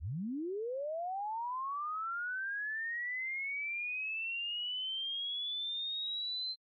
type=linear sweep; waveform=sine; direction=up; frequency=60 to 4118 Hz; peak=-35 dBFS; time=0-6.56 s; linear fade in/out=50 ms; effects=AAC 32 kbps